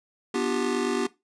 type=chord; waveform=square; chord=G dominant seventh; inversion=first; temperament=just; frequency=245 / 294 / 352.8 / 392 Hz; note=B3 / D4 / F4 / G4; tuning=-14 / +2 / +18 / 0 cents; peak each=-30 / -32 / -31 / -29 dBFS; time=0.34-1.07 s; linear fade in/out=5 ms; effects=noise-tail reverb RT60 0.2 s tail -17 dB re dry + resampled to 22050 Hz